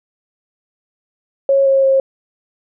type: tone with pitch steps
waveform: sine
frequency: 548 / 541 / 537 Hz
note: C#5 / C#5 / C5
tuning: -20 / -42 / +45 cents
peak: -9 dBFS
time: 1.49-2 s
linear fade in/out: 2 ms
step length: 170 ms
effects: none